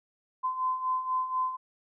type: beating tone pair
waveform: sine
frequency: 1024 / 1028.1 Hz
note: C6 / C6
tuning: -38 / -31 cents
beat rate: 4.1 Hz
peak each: -34 / -28 dBFS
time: 0.43-1.57 s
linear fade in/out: 20 ms
effects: none